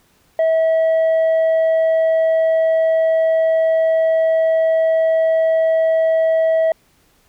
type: tone with tanh clipping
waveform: sine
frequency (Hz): 647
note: E5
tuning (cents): -32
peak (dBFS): -13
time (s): 0.39-6.72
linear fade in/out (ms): 2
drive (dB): 3
effects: pink hiss -57 dBFS RMS until 7.28 s